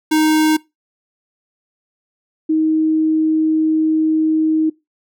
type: tone pair in turn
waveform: square / sine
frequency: 311.1 / 314.9 Hz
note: D#4 / D#4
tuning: 0 / +21 cents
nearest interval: unison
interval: 21 cents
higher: second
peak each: -12 dBFS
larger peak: neither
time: 0.11-0.57 / 2.49-4.7 s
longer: second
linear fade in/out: 10 ms
effects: noise-tail reverb RT60 0.2 s tail -21 dB re dry